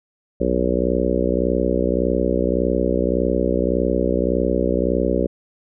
harmonic tone, 61.74 Hz, B1, in tune, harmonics 1 / 3 / 4 / 5 / 6 / 7 / 8 / 9, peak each -25 / -25 / -25 / -25 / -25 / -25 / -25 / -25 dBFS, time 0.4-5.27 s, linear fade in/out 10 ms, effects none

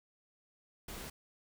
pink noise, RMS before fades -45 dBFS, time 0.88-1.1 s, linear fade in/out 5 ms, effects none

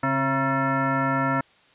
sine tone with frequency modulation, 543 Hz, C#5, 36 cents flat, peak -20 dBFS, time 0.03-1.41 s, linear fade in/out 5 ms, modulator 405 Hz, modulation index 2.9, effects white hiss -57 dBFS RMS until 1.74 s + resampled to 8000 Hz

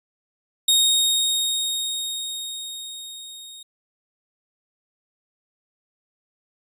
sawtooth tone with level ramp, 3729 Hz, A#7, in tune, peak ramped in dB -11 to -36 dBFS, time 0.68-3.63 s, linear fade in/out 5 ms, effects resampled to 32000 Hz

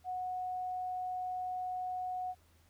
sine tone, 734 Hz, F#5, 14 cents flat, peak -35 dBFS, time 0.04-2.35 s, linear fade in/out 50 ms, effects added 82 Hz sine -65 dBFS peak until 2.69 s + pink hiss -69 dBFS RMS until 2.69 s

